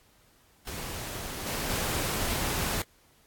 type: noise with level steps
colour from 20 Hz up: pink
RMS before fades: -37 / -32 / -30 dBFS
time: 0.67-2.82 s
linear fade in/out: 2 ms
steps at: 1.46 / 1.69 s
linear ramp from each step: 10 ms
effects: pink hiss -62 dBFS RMS until 3.26 s + AAC 64 kbps